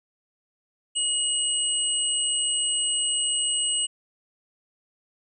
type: tone pair together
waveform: sine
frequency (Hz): 2900 / 8167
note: F#7 / C9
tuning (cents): -35 / -43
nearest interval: octave + tritone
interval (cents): 1792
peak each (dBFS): -25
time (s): 0.95-3.87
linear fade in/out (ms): 20
effects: none